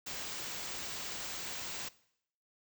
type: band-stop noise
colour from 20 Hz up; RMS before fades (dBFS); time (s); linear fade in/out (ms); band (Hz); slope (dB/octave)
white; -41; 0.06-1.89; 10; 8000 to 16000; 96
effects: noise-tail reverb RT60 0.7 s tail -20 dB re dry